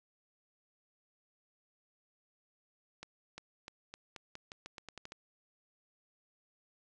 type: accelerating click train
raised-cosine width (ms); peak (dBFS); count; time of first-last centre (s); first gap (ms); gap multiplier
0.2; -28; 13; 3.03-5.121; 350; 0.86
effects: resampled to 24000 Hz